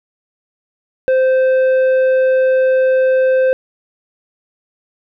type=tone with tanh clipping; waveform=triangle; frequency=520 Hz; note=C5; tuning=11 cents flat; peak=-11 dBFS; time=1.08-3.53 s; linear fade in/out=0 ms; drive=11 dB; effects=none